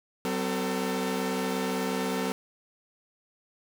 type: tone cluster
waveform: sawtooth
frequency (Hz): 188.7 / 257 / 448.4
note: F#3 / C4 / A4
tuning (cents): +34 / -31 / +33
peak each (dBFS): -28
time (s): 0.25-2.32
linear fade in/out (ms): 0
effects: none